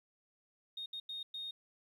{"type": "tone bursts at uneven times", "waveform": "sine", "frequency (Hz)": 3705, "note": "A#7", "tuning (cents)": -11, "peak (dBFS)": -39, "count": 4, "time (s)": [[0.77, 0.86], [0.93, 1], [1.09, 1.23], [1.34, 1.51]], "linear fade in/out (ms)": 5, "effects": ["tanh soft clip ceiling -35 dBFS", "12-bit"]}